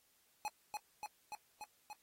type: tone with echo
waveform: square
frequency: 842 Hz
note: G#5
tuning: 24 cents sharp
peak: -38 dBFS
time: 0.45-0.48 s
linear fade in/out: 0 ms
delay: 290 ms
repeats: 5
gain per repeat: -2 dB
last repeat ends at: 1.93 s
effects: white hiss -73 dBFS RMS until 2.02 s + AAC 48 kbps